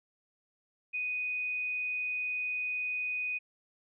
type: tone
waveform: sine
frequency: 2489 Hz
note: D#7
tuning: in tune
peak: -31 dBFS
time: 0.93-3.39 s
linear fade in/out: 20 ms
effects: none